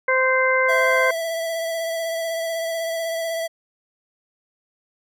harmonic tone, 519 Hz, C5, 14 cents flat, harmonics 1 / 2 / 3 / 4, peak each -20 / -23 / -22 / -21 dBFS, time 0.08-1.11 s, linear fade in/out 5 ms
square tone with vibrato, 660 Hz, E5, 2 cents sharp, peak -24 dBFS, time 0.68-3.48 s, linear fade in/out 20 ms, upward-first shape sine, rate 16 Hz, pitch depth 20 cents each way
effects none

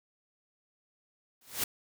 white noise with exponential growth, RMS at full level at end -27 dBFS, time 1.41-1.64 s, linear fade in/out 5 ms, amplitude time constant 50 ms, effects none

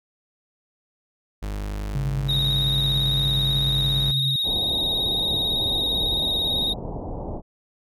40% pulse tone, 50.8 Hz, G#1, 38 cents flat, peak -26 dBFS, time 1.42-4.12 s, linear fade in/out 10 ms
sine tone with tremolo, 135.6 Hz, C#3, 38 cents flat, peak -22 dBFS, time 1.95-4.36 s, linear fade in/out 2 ms, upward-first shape sine, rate 10 Hz, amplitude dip 30%
triangle tone with vibrato, 3748 Hz, A#7, 9 cents sharp, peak -20 dBFS, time 2.28-6.74 s, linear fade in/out 20 ms, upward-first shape square, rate 18 Hz, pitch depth 26 cents each way
pink low-pass noise, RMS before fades -31 dBFS, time 4.43-7.42 s, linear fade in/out 50 ms, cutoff 890 Hz, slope 48 dB/octave
effects none

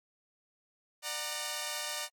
5% pulse chord, D augmented, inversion none, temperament equal with one note detuned, 596.6 / 740 / 932.3 Hz, D5 / F#5 / A#5, +27 / 0 / 0 cents, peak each -27 / -30 / -27 dBFS, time 1.02-2.09 s, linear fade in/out 50 ms, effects AAC 64 kbps

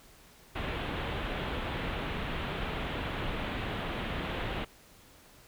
pink low-pass noise, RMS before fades -35 dBFS, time 0.55-4.65 s, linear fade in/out 10 ms, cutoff 3600 Hz, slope 48 dB/octave, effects pink hiss -57 dBFS RMS until 5.47 s

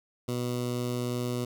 15% pulse tone with notch filter, 122.6 Hz, B2, 12 cents flat, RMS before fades -31 dBFS, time 0.28-1.45 s, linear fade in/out 5 ms, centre 1700 Hz, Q 1, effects none

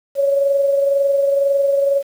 sine tone pair together, 556 / 578 Hz, C#5 / D5, +5 / -28 cents, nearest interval minor second, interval 67 cents, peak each -13 / -25 dBFS, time 0.15-2.03 s, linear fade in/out 50 ms, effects 7-bit

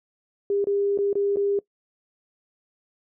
sine tone with dropouts, 402 Hz, G4, 44 cents sharp, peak -20 dBFS, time 0.5-1.59 s, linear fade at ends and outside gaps 2 ms, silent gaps 0.643-0.67 / 0.976-0.987 / 1.13-1.154 / 1.36-1.369 s, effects noise-tail reverb RT60 0.1 s tail -21 dB re dry

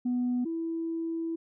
sine tone pair in turn, 246.9 / 329.4 Hz, B3 / E4, 0 / -1 cents, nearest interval perfect fourth, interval 499 cents, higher second, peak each -24 / -29 dBFS, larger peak first, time 0.05-0.45 / 0.45-1.36 s, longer second, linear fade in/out 10 ms, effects tanh soft clip ceiling -23 dBFS

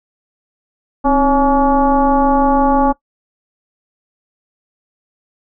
sine tone with frequency modulation, 557 Hz, C#5, 8 cents sharp, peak -9 dBFS, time 1.04-2.93 s, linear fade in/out 20 ms, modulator 290 Hz, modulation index 1.7, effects noise-tail reverb RT60 0.1 s tail -19 dB re dry

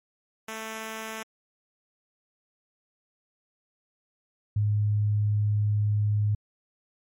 5% pulse / sine tone pair in turn, 220.9 / 104.58 Hz, A3 / G#2, +7 / +13 cents, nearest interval octave + minor second, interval 1294 cents, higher first, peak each -23 / -21 dBFS, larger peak second, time 0.48-1.23 / 4.56-6.35 s, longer second, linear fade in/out 5 ms, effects MP3 64 kbps

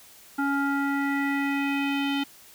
square tone with low-pass filter sweep, 279.5 Hz, C#4, 14 cents sharp, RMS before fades -26 dBFS, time 0.38-2.24 s, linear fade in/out 10 ms, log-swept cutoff 1300 to 3200 Hz, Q 3.9, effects white hiss -51 dBFS RMS until 2.54 s

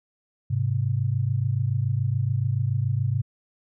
sine tone pair together, 104 / 131.03 Hz, G#2 / C3, +3 / +3 cents, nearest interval major third, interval 400 cents, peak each -24 / -24 dBFS, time 0.5-3.22 s, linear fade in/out 10 ms, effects none

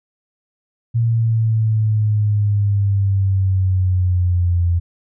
sine exponential sweep, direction down, 116.54 to 85.7 Hz, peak -13 dBFS, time 0.94-4.8 s, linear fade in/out 20 ms, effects none

